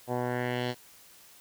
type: tone with low-pass filter sweep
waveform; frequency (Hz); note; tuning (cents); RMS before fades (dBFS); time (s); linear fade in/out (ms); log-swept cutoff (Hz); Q
10% pulse; 123.47; B2; 0; -31; 0.07-0.75; 50; 790 to 4500; 1.9
effects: white hiss -55 dBFS RMS until 1.4 s